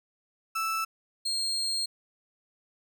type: tone pair in turn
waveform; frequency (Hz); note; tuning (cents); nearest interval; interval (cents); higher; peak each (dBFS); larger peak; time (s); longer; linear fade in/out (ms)
35% pulse; 1318.5 / 4224; E6 / C8; 0 / +16; octave + minor sixth; 2016; second; -26; neither; 0.55-0.85 / 1.25-1.86; second; 10
effects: none